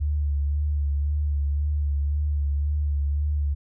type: tone with vibrato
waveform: sine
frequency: 72.7 Hz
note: D2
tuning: 17 cents flat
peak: -21 dBFS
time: 0-3.55 s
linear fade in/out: 20 ms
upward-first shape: sine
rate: 1.9 Hz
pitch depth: 37 cents each way
effects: none